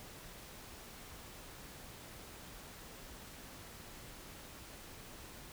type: silence
effects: pink hiss -52 dBFS RMS until 5.52 s